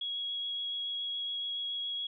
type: tone with vibrato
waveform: sine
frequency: 3322 Hz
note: G#7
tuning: in tune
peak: -33 dBFS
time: 0.01-2.07 s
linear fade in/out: 5 ms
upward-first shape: sine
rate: 7.1 Hz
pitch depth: 8 cents each way
effects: none